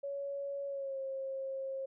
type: tone with pitch glide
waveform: sine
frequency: 560 to 536.6 Hz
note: C#5 to C5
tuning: +18 to +44 cents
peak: -36 dBFS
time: 0.03-1.86 s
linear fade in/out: 10 ms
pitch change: -74 cents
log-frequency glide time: 0.67-0.99 s
effects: none